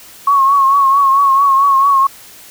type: tone with vibrato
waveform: sine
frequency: 1100 Hz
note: C#6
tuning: 14 cents flat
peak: -7 dBFS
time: 0.27-2.07 s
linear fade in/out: 5 ms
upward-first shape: triangle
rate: 4.5 Hz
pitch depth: 59 cents each way
effects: white hiss -38 dBFS RMS until 2.5 s